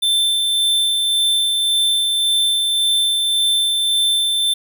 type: tone with tremolo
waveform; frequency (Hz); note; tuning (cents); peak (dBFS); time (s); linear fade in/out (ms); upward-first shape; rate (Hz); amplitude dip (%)
square; 3549; A7; +14; -14; 0.02-4.54; 10; sine; 1.8; 25
effects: none